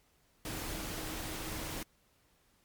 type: tone in noise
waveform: sine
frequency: 315.4 Hz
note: D#4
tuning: 24 cents sharp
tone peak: -48 dBFS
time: 0.45-1.83 s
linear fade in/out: 2 ms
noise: pink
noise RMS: -40 dBFS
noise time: 0.45-1.83 s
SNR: -11 dB
effects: pink hiss -70 dBFS RMS until 2.64 s + MP3 96 kbps